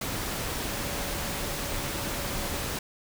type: tone in noise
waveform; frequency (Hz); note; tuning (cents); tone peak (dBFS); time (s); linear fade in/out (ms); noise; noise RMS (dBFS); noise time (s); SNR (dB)
sine; 568; C#5; +42; -42; 0.68-2.65; 5; pink; -32; 0.01-2.79; -13
effects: none